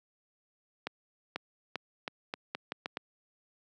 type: accelerating click train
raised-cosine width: 0.3 ms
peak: -18 dBFS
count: 9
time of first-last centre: 0.87-2.971 s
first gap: 490 ms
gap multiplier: 0.81
effects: high-pass 200 Hz 12 dB/octave